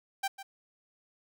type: tone with echo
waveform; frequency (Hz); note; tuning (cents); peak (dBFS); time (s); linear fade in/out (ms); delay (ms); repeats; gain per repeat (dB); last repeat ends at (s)
sawtooth; 784; G5; 0; -25; 0.23-0.28; 10; 150; 1; -13; 0.43
effects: none